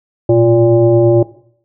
sine tone with frequency modulation, 349.5 Hz, F4, 1 cent sharp, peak -6 dBFS, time 0.29-1.23 s, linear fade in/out 5 ms, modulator 230 Hz, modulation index 1, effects noise-tail reverb RT60 0.6 s tail -17 dB re dry

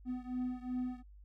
triangle beating tone pair, 250 / 252.7 Hz, B3 / B3, +21 / +40 cents, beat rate 2.7 Hz, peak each -36 / -38 dBFS, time 0.05-1.03 s, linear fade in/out 50 ms, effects noise-tail reverb RT60 0.1 s tail -19 dB re dry + added 50 Hz sine -53 dBFS peak until 1.24 s

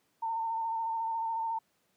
sine tone with vibrato, 905 Hz, A5, 48 cents sharp, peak -30 dBFS, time 0.22-1.59 s, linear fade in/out 10 ms, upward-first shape square, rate 14 Hz, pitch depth 22 cents each way, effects pink hiss -73 dBFS RMS until 1.96 s + high-pass 150 Hz 12 dB/octave

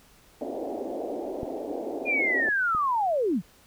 pink band-pass noise, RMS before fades -33 dBFS, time 0.41-2.49 s, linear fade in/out 0 ms, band 260 to 740 Hz, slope 48 dB/octave
clicks, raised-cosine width 3 ms, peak -21 / -26 dBFS, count 2, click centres 1.432 / 2.749 s
sine linear sweep, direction down, 2460 to 144.2 Hz, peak -22 dBFS, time 2.05-3.42 s, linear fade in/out 50 ms
effects pink hiss -57 dBFS RMS until 3.66 s

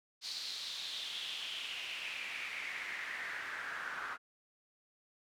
pink noise with band-pass filter sweep, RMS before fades -42 dBFS, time 0.21-4.18 s, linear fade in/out 50 ms, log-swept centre 4500 to 1400 Hz, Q 4.5, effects none

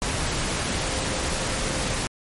sine tone in noise, 524 Hz, C5, 2 cents sharp, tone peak -36 dBFS, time 0.8-1.96 s, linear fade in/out 0 ms, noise pink, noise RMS -26 dBFS, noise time 0.02-2.07 s, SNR -13 dB, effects MP3 48 kbps

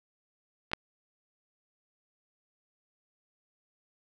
clicks, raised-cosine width 0.3 ms, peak -28 / -9 dBFS, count 2, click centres 0.716 / 0.734 s, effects none

